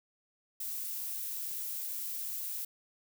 violet noise, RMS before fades -38 dBFS, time 0.6-2.65 s, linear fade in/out 5 ms, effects none

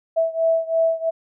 sine beating tone pair, 654 / 657 Hz, E5 / E5, -14 / -6 cents, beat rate 3 Hz, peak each -19 / -21 dBFS, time 0.16-1.11 s, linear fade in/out 20 ms, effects none

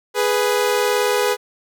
sawtooth tone pair together, 415.3 / 493.9 Hz, G#4 / B4, 0 / 0 cents, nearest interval minor third, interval 300 cents, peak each -15 dBFS, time 0.14-1.37 s, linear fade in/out 50 ms, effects none

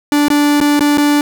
45% pulse tone with dropouts, 292.2 Hz, D4, 9 cents flat, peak -9 dBFS, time 0.12-1.21 s, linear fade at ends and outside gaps 1 ms, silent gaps 0.283-0.302 / 0.603-0.612 / 0.794-0.807 / 0.974-0.981 s, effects 8-bit

